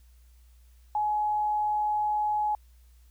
sine tone, 843 Hz, G#5, 26 cents sharp, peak -24 dBFS, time 0.95-2.55 s, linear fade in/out 2 ms, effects added 60 Hz sine -53 dBFS peak until 3.1 s + white hiss -68 dBFS RMS until 3.1 s

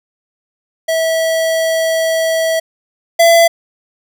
square tone pair in turn, 650 / 672.1 Hz, E5 / E5, -24 / +33 cents, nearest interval minor second, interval 57 cents, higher second, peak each -13 / -6 dBFS, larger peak second, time 0.88-2.6 / 3.19-3.48 s, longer first, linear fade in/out 10 ms, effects none

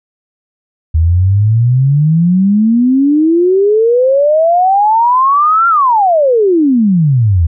sine exponential two-way sweep, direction up then down, 77.78 to 1392 to 77.78 Hz, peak -6 dBFS, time 0.94-7.47 s, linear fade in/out 10 ms, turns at 5.68 s, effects none

